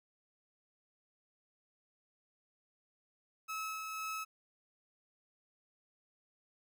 30% pulse tone with tremolo, 1294 Hz, E6, 32 cents flat, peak -35 dBFS, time 3.48-4.25 s, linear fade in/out 20 ms, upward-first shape sine, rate 2 Hz, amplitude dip 30%, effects none

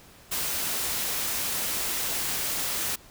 white noise, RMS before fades -29 dBFS, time 0.31-2.96 s, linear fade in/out 10 ms, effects pink hiss -52 dBFS RMS until 3.1 s

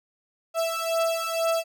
35% pulse beating tone pair, 659.3 / 661.4 Hz, E5 / E5, 0 / +6 cents, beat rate 2.1 Hz, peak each -25 dBFS, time 0.54-1.64 s, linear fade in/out 50 ms, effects none

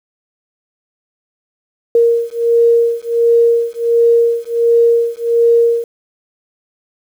sine beating tone pair, 466.2 / 467.6 Hz, A#4 / A#4, 0 / +5 cents, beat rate 1.4 Hz, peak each -12 / -12 dBFS, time 1.95-5.84 s, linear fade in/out 2 ms, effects 7-bit

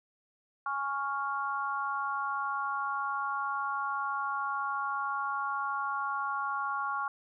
sine chord, Db major, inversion second, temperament equal, 830.6 / 1108.7 / 1396.9 Hz, Ab5 / Db6 / F6, 0 / 0 / 0 cents, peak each -37 / -33 / -35 dBFS, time 0.66-7.08 s, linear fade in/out 2 ms, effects none

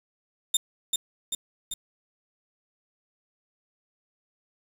20% pulse tone with echo, 3632 Hz, A#7, 46 cents flat, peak -13 dBFS, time 0.54-0.57 s, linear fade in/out 5 ms, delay 390 ms, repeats 3, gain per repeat -4 dB, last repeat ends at 1.74 s, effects 7-bit

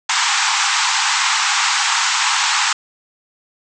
pink band-pass noise, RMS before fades -17 dBFS, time 0.09-2.73 s, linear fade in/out 5 ms, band 810 to 8000 Hz, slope 96 dB/octave, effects none

